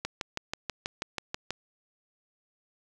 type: click train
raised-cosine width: 0.2 ms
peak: -14 dBFS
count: 10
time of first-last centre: 0.05-1.506 s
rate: 6.18 Hz
effects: none

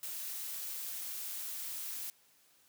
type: noise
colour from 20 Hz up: blue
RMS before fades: -41 dBFS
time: 0.03-2.1 s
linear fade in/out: 0 ms
effects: white hiss -67 dBFS RMS until 2.68 s + high-pass 80 Hz 12 dB/octave

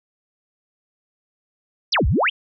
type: exponential two-way sweep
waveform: sine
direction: down then up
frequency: 6272 to 52 to 3446 Hz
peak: -15 dBFS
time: 1.92-2.3 s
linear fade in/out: 10 ms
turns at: 2.07 s
effects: none

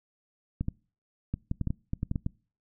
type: clicks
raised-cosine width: 5 ms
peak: -17 dBFS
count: 12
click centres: 0.61 / 0.684 / 1.34 / 1.514 / 1.613 / 1.673 / 1.705 / 1.934 / 2.031 / 2.114 / 2.158 / 2.264 s
effects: noise-tail reverb RT60 0.4 s tail -25 dB re dry

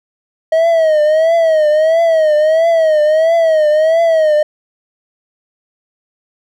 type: tone with vibrato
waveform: triangle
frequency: 635 Hz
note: D#5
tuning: 35 cents sharp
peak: -6 dBFS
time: 0.52-4.43 s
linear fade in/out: 5 ms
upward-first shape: triangle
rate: 1.5 Hz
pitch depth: 110 cents each way
effects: none

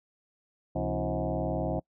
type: tone with frequency modulation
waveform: sine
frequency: 230 Hz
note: A#3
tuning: 23 cents flat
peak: -27 dBFS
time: 0.75-1.8 s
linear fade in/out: 10 ms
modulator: 100 Hz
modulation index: 5.1
effects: noise-tail reverb RT60 0.1 s tail -26 dB re dry

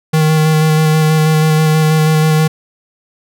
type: tone with vibrato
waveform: square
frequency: 156.2 Hz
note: D#3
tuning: 7 cents sharp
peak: -9 dBFS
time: 0.13-2.48 s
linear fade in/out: 10 ms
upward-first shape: square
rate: 6.2 Hz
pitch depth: 13 cents each way
effects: none

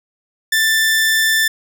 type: tone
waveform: sawtooth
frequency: 1771 Hz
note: A6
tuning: 11 cents sharp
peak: -9 dBFS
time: 0.52-1.48 s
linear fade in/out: 5 ms
effects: none

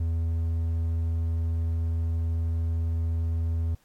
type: tone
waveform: triangle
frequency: 82.41 Hz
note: E2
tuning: in tune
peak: -22 dBFS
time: 0-3.75 s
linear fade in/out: 5 ms
effects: pink hiss -65 dBFS RMS until 3.84 s + AAC 64 kbps

